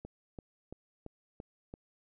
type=click train; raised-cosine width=2 ms; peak=-30 dBFS; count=6; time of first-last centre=0.05-1.739 s; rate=2.96 Hz; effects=none